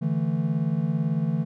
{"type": "chord", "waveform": "triangle", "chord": "D suspended second", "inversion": "none", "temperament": "equal", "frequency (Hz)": [146.83, 164.81, 220], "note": ["D3", "E3", "A3"], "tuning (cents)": [0, 0, 0], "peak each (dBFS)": [-25, -23, -27], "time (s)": [0.01, 1.45], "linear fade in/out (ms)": 20, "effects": []}